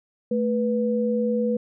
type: tone pair together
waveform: sine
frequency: 220 / 490.5 Hz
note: A3 / B4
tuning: 0 / -12 cents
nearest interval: octave + major second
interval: 1388 cents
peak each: -23 dBFS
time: 0.31-1.57 s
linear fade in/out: 5 ms
effects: none